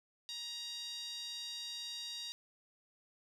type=tone with band-pass filter; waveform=5% pulse; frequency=942 Hz; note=A#5; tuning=18 cents sharp; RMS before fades=-44 dBFS; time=0.29-2.32 s; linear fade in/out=0 ms; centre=4100 Hz; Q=4.8; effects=none